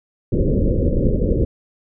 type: low-pass noise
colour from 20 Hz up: pink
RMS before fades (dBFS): -17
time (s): 0.32-1.45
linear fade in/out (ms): 5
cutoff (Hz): 560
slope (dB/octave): 96
effects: none